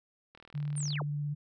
click train, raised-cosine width 0.3 ms, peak -36 dBFS, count 25, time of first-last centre 0.35-0.956 s, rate 39.6 Hz
sine tone with vibrato, 146.4 Hz, D3, 5 cents flat, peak -31 dBFS, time 0.54-1.35 s, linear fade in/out 20 ms, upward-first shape sine, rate 17 Hz, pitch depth 14 cents each way
sine linear sweep, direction down, 9397 to 62.6 Hz, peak -36 dBFS, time 0.76-1.03 s, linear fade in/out 10 ms
effects none

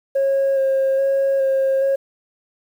sine tone with vibrato, 541 Hz, C#5, 42 cents flat, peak -13 dBFS, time 0.15-1.96 s, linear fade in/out 10 ms, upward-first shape square, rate 1.2 Hz, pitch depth 14 cents each way, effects tanh soft clip ceiling -13 dBFS + 8-bit

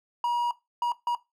triangle tone bursts at uneven times, 957 Hz, A#5, 45 cents sharp, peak -21 dBFS, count 3, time 0.24-0.51 / 0.82-0.92 / 1.07-1.15 s, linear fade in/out 2 ms, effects noise-tail reverb RT60 0.2 s tail -17 dB re dry

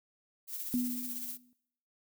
violet noise with tremolo, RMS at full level -38 dBFS, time 0.47-1.38 s, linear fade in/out 50 ms, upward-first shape sine, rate 16 Hz, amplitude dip 40%
sine tone with exponential decay, 246.1 Hz, B3, 6 cents flat, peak -26 dBFS, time 0.74-1.53 s, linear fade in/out 0 ms, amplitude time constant 170 ms
effects noise-tail reverb RT60 0.7 s tail -22 dB re dry

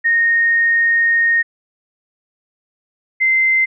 sine tone pair in turn, 1853 / 2075 Hz, A#6 / C7, -11 / -15 cents, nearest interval major second, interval 196 cents, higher second, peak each -11 dBFS, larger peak neither, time 0.04-1.43 / 3.2-3.66 s, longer first, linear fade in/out 20 ms, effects none

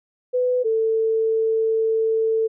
sine tone pair in turn, 499.8 / 445.3 Hz, B4 / A4, +21 / +21 cents, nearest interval major second, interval 200 cents, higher first, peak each -17 dBFS, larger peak neither, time 0.33-0.64 / 0.64-2.48 s, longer second, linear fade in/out 20 ms, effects none

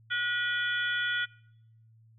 harmonic tone with a mistuned harmonic, 483.5 Hz, B4, 37 cents flat, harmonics 3 / 4 / 5 / 6 / 7, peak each -29 / -36 / -41 / -40 / -35 dBFS, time 0.1-1.26 s, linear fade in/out 20 ms, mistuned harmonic 6, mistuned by +88 cents, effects noise-tail reverb RT60 0.8 s tail -23 dB re dry + added 112 Hz sine -56 dBFS peak until 2.18 s

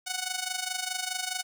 5% pulse tone with amplitude modulation, 740 Hz, F#5, in tune, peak -16 dBFS, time 0.06-1.43 s, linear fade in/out 20 ms, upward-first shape sine, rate 24.8 Hz, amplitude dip 75%, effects none

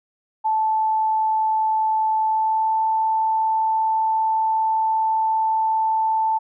sine tone with pitch glide, 875 to 882.6 Hz, A5 to A5, -10 to +5 cents, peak -17 dBFS, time 0.44-6.39 s, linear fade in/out 20 ms, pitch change +15 cents, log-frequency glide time 2.24-2.78 s, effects none

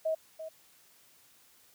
sine tone with echo, 637 Hz, D#5, 41 cents sharp, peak -27 dBFS, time 0.05-0.15 s, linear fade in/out 10 ms, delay 340 ms, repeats 1, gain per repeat -11 dB, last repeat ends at 0.49 s, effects white hiss -62 dBFS RMS until 1.74 s + high-pass 60 Hz 12 dB/octave

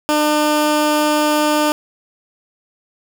15% pulse tone, 300.9 Hz, D4, 42 cents sharp, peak -7 dBFS, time 0.09-1.72 s, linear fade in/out 0 ms, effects none

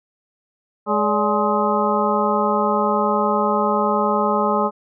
harmonic tone with a mistuned harmonic, 210 Hz, G#3, 19 cents sharp, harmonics 1 / 2 / 3 / 4 / 5 / 6, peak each -23 / -23 / -23 / -23 / -23 / -23 dBFS, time 0.86-4.71 s, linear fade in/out 50 ms, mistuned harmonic 3, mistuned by -140 cents, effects none

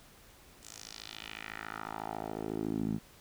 10% pulse tone with band-pass filter sweep, 54 Hz, A1, 32 cents flat, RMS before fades -39 dBFS, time 0.61-3 s, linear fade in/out 50 ms, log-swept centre 8200 to 190 Hz, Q 2.2, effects pink hiss -58 dBFS RMS until 3.2 s

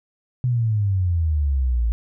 sine exponential sweep, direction down, 127.5 to 55.1 Hz, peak -17 dBFS, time 0.44-1.92 s, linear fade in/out 0 ms, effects none

